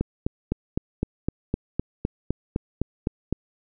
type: click train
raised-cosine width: 3 ms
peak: -10 dBFS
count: 14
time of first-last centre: 0.01-3.326 s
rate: 3.92 Hz
effects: none